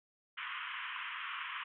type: band-pass noise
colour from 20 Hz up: pink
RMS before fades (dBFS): -42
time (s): 0.37-1.64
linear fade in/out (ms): 10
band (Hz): 1000 to 3200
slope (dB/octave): 96
effects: none